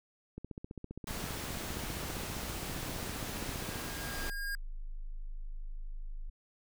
click train, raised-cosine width 3 ms, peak -29 dBFS, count 52, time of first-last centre 0.38-3.757 s, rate 15.1 Hz
pink noise, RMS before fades -40 dBFS, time 1.07-4.3 s, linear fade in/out 2 ms
square tone with exponential growth, 1622 Hz, G#6, 41 cents flat, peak -35 dBFS, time 2.8-4.55 s, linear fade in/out 1 ms, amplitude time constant 380 ms
sine tone, 26.17 Hz, G#0, 14 cents sharp, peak -37 dBFS, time 4.16-6.3 s, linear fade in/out 10 ms
effects none

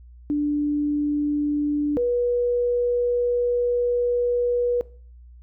sine tone pair in turn, 293.7 / 485.2 Hz, D4 / B4, 0 / -31 cents, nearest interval major sixth, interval 869 cents, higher second, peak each -19 dBFS, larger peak neither, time 0.3-1.97 / 1.97-4.81 s, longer second, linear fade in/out 0 ms, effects noise-tail reverb RT60 0.4 s tail -19 dB re dry + added 60 Hz sine -43 dBFS peak until 5.42 s

